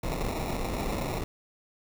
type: noise with sample-and-hold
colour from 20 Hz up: pink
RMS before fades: -31 dBFS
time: 0.03-1.24 s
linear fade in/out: 5 ms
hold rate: 1575 Hz
effects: none